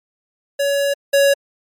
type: tone pair in turn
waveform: square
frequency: 563 / 559.1 Hz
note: C#5 / C#5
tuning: +27 / +15 cents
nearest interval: unison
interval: 12 cents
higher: first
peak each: -16 / -11 dBFS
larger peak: second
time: 0.59-0.94 / 1.13-1.34 s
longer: first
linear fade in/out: 10 ms
effects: MP3 64 kbps

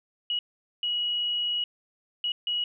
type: tone bursts at uneven times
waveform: sine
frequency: 2911 Hz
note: F#7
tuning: 29 cents flat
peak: -25 dBFS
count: 4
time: 0.3-0.39 / 0.83-1.64 / 2.24-2.32 / 2.47-2.64 s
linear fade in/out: 2 ms
effects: none

